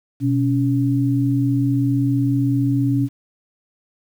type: tone pair together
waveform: sine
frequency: 124.57 / 280 Hz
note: B2 / C#4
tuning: +15 / +18 cents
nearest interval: octave + major second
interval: 1403 cents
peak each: -18 dBFS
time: 0.2-3.09 s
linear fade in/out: 50 ms
effects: 8-bit